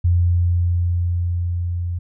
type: tone with level ramp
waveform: sine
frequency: 87.31 Hz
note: F2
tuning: in tune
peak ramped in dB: -12 to -21 dBFS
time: 0.04-1.99 s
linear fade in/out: 10 ms
effects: none